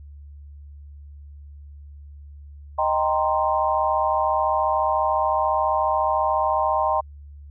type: chord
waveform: sine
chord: C minor seventh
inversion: first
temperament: equal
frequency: 622.3 / 784 / 932.3 / 1046.5 Hz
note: Eb5 / G5 / Bb5 / C6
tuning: 0 / 0 / 0 / 0 cents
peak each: -24 dBFS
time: 2.78-7.01 s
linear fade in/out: 10 ms
effects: added 72 Hz sine -39 dBFS peak until 7.5 s